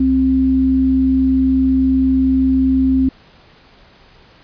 sine tone pair together, 65.41 / 262.9 Hz, C2 / C4, 0 / +8 cents, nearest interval 2 octaves, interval 2408 cents, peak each -21 / -11 dBFS, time 0-3.09 s, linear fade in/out 5 ms, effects pink hiss -47 dBFS RMS until 4.43 s + resampled to 11025 Hz

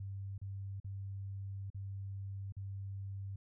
sine tone with dropouts, 98 Hz, G2, in tune, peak -40 dBFS, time 0-3.36 s, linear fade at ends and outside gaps 5 ms, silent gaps 0.38-0.415 / 0.801-0.844 / 1.702-1.745 / 2.523-2.566 s, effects none

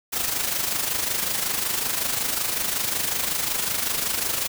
white noise with amplitude modulation, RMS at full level -23 dBFS, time 0.12-4.48 s, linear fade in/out 20 ms, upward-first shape sine, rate 25.4 Hz, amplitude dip 55%, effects none

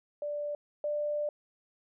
sine tone pair in turn, 587.3 / 592.1 Hz, D5 / D5, 0 / +14 cents, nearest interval unison, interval 14 cents, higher second, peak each -32 / -29 dBFS, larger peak second, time 0.22-0.55 / 0.84-1.29 s, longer second, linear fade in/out 2 ms, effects none

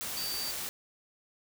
sine tone in noise, 4624 Hz, D8, 28 cents flat, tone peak -35 dBFS, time 0.17-0.51 s, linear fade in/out 0 ms, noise white, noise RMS -37 dBFS, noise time 0.01-0.69 s, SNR -1 dB, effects none

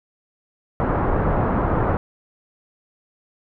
pink low-pass noise, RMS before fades -20 dBFS, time 0.8-1.97 s, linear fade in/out 0 ms, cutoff 1300 Hz, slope 24 dB/octave, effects none

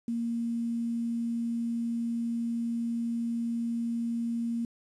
sine tone with quantisation, 233.1 Hz, A#3, in tune, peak -28 dBFS, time 0.08-4.65 s, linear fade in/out 2 ms, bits 9, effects resampled to 24000 Hz

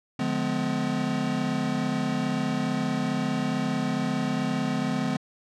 square chord, D diminished seventh, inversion none, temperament just, 146.83 / 176.2 / 211.4 / 253.7 Hz, D3 / F3 / Ab3 / Cb4, 0 / +16 / +31 / +47 cents, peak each -33 / -33 / -31 / -29 dBFS, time 0.19-5.17 s, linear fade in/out 5 ms, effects low-pass 6000 Hz 12 dB/octave

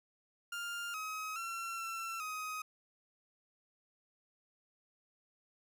30% pulse tone with pitch steps, 1401 / 1270 / 1357 / 1346 / 1258 Hz, F6 / D#6 / E6 / E6 / D#6, +5 / +35 / +50 / +36 / +19 cents, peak -36 dBFS, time 0.52-2.62 s, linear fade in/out 5 ms, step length 420 ms, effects none

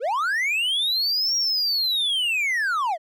triangle linear two-way sweep, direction up then down, 417.4 to 5650 to 600 Hz, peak -19 dBFS, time 0-2.98 s, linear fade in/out 50 ms, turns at 1.36 s, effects none

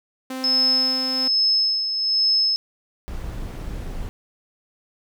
sawtooth tone, 260.3 Hz, C4, 9 cents flat, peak -24 dBFS, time 0.3-1.28 s, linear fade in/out 5 ms
sine tone with tremolo, 5200 Hz, E8, 24 cents flat, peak -15 dBFS, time 0.44-2.56 s, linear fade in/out 0 ms, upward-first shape sine, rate 1.2 Hz, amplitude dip 55%
brown noise, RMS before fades -30 dBFS, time 3.08-4.09 s, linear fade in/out 0 ms
effects none

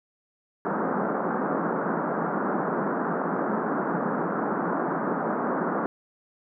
pink band-pass noise, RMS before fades -27 dBFS, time 0.65-5.86 s, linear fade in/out 0 ms, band 170 to 1500 Hz, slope 48 dB/octave, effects none

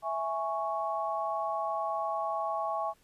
sine chord, C# minor, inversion first, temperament equal, 659.3 / 830.6 / 1108.7 Hz, E5 / G#5 / C#6, 0 / 0 / 0 cents, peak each -34 dBFS, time 0.02-2.94 s, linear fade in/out 50 ms, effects pink hiss -66 dBFS RMS until 3.03 s + resampled to 32000 Hz

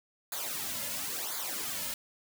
white noise with flanger, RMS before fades -36 dBFS, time 0.32-1.94 s, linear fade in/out 2 ms, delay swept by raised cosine 0.35 to 2.65 ms, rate 0.97 Hz, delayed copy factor -0.75, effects none

